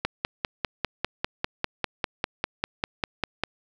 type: click train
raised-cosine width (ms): 0.3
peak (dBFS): -8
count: 18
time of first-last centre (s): 0.05-3.436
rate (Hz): 5.02
effects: none